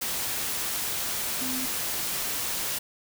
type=tone in noise; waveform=sine; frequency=256.5 Hz; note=C4; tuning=34 cents flat; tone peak=-33 dBFS; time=1.41-1.66 s; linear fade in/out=10 ms; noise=white; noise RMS=-30 dBFS; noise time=0.01-2.79 s; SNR=-6 dB; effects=none